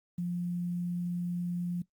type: tone with quantisation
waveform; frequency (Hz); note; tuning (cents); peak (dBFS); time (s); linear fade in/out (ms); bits
sine; 175.6; F3; +10; -30; 0.18-1.82; 5; 10
effects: noise-tail reverb RT60 0.1 s tail -20 dB re dry + Opus 32 kbps